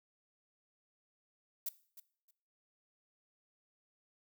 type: noise with echo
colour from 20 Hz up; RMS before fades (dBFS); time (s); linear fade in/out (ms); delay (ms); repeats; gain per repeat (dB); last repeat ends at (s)
violet; -37; 1.66-1.69; 5; 310; 2; -15; 2.31
effects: noise-tail reverb RT60 0.5 s tail -18 dB re dry